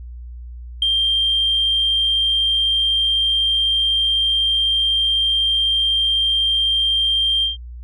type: tone with ADSR envelope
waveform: sine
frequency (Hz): 3178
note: G7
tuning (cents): +23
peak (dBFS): -11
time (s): 0.82-7.57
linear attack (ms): 3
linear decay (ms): 13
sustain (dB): -3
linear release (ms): 140
effects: tanh soft clip ceiling -9 dBFS + added 60 Hz sine -31 dBFS peak until 7.83 s